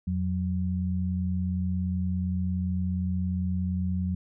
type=tone pair together; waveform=sine; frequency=86.54 / 183.8 Hz; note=F2 / F#3; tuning=-15 / -11 cents; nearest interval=octave + minor second; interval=1304 cents; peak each=-28 dBFS; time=0.07-4.15 s; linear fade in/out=5 ms; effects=none